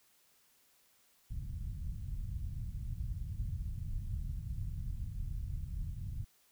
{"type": "low-pass noise", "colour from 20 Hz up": "pink", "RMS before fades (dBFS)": -39, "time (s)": [1.3, 6.25], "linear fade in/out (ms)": 10, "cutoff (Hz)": 130, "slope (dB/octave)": 24, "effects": ["white hiss -69 dBFS RMS until 6.51 s"]}